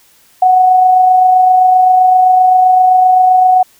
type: tone with amplitude modulation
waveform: sine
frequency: 740 Hz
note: F#5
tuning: in tune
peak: -3 dBFS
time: 0.42-3.63 s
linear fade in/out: 5 ms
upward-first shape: sine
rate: 27.7 Hz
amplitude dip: 30%
effects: white hiss -48 dBFS RMS until 3.79 s